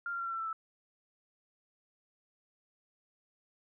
sine tone with pitch steps, 1396.9 / 1383.3 / 1369.7 / 1356.3 / 1343.1 / 1330 / 1317 Hz, F6 / F6 / F6 / E6 / E6 / E6 / E6, 0 / -17 / -34 / +49 / +32 / +15 / -2 cents, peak -34 dBFS, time 0.06-0.529 s, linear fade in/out 2 ms, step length 67 ms, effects none

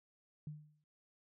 sine tone with exponential decay, 150.9 Hz, D3, 47 cents sharp, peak -40 dBFS, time 0.47-0.84 s, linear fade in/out 2 ms, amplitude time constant 80 ms, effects none

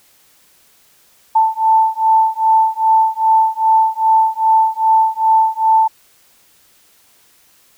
sine beating tone pair, 884 / 886.5 Hz, A5 / A5, +8 / +13 cents, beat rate 2.5 Hz, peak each -13 dBFS, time 1.35-5.88 s, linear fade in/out 10 ms, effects white hiss -52 dBFS RMS until 7.77 s

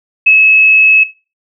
sine tone, 2584 Hz, E7, 35 cents flat, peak -3 dBFS, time 0.26-1.04 s, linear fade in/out 10 ms, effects noise-tail reverb RT60 0.3 s tail -17 dB re dry

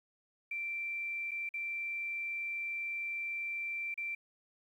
sine tone with dropouts, 2349 Hz, D7, in tune, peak -35 dBFS, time 0.51-4.15 s, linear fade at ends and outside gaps 5 ms, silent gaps 1.31-1.315 / 1.491-1.539 / 3.942-3.976 s, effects 11-bit

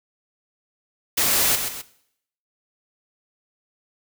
white noise with echo, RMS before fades -20 dBFS, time 1.17-1.56 s, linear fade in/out 10 ms, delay 130 ms, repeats 2, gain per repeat -7 dB, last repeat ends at 1.82 s, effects noise-tail reverb RT60 0.7 s tail -17 dB re dry

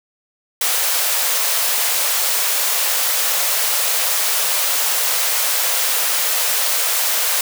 white high-pass noise, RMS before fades -18 dBFS, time 0.61-7.41 s, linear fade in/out 2 ms, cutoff 450 Hz, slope 96 dB/octave, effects none

